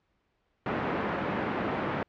pink band-pass noise, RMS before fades -31 dBFS, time 0.66-2.03 s, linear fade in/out 2 ms, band 170 to 1800 Hz, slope 12 dB/octave, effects pink hiss -74 dBFS RMS until 2.08 s + low-pass 3000 Hz 12 dB/octave

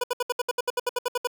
25% pulse tone bursts, 491.2 Hz, B4, 9 cents flat, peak -19 dBFS, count 14, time 0.01-1.273 s, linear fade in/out 5 ms, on 28 ms, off 67 ms, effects 9-bit

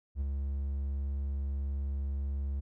triangle tone with ADSR envelope, 69.3 Hz, C#2, in tune, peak -26 dBFS, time 0.15-2.61 s, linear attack 60 ms, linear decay 15 ms, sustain -3 dB, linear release 19 ms, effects none

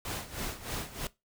pink noise with tremolo, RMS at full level -35 dBFS, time 0.05-1.07 s, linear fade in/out 2 ms, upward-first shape sine, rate 3.2 Hz, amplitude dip 80%, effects noise-tail reverb RT60 0.2 s tail -19 dB re dry

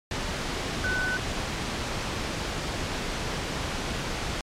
sine tone in noise, 1500 Hz, F#6, 23 cents sharp, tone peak -26 dBFS, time 0.84-1.17 s, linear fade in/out 2 ms, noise pink, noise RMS -30 dBFS, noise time 0.11-4.41 s, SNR +1 dB, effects low-pass 6000 Hz 12 dB/octave + MP3 96 kbps

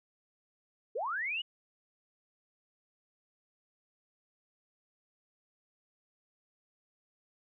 sine linear sweep, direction up, 392 to 2988 Hz, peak -32 dBFS, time 0.95-1.42 s, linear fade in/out 10 ms, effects none

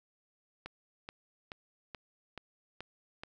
click train, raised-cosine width 0.3 ms, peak -26 dBFS, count 7, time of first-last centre 0.66-3.235 s, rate 2.33 Hz, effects none

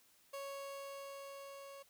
30% pulse tone with level ramp, 554 Hz, C#5, 1 cent flat, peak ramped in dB -40 to -48 dBFS, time 0.33-1.83 s, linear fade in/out 10 ms, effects white hiss -69 dBFS RMS until 1.89 s

